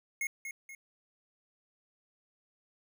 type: tone with echo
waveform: square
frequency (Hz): 2163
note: C#7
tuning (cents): -43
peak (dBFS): -32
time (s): 0.21-0.27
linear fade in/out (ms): 2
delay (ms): 240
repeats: 2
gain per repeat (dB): -7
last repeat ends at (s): 0.75
effects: none